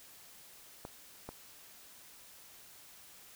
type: clicks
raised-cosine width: 1 ms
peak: -28 dBFS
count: 2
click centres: 0.851 / 1.29 s
effects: white hiss -56 dBFS RMS until 3.35 s